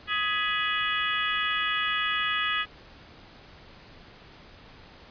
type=harmonic tone with a mistuned harmonic; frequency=418.7 Hz; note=G#4; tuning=14 cents sharp; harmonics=3 / 4 / 5 / 6 / 7 / 8; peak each=-30 / -31 / -32 / -33 / -33 / -34 dBFS; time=0.07-2.66 s; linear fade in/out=50 ms; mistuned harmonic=5; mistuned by=-98 cents; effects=pink hiss -50 dBFS RMS until 5.1 s + resampled to 11025 Hz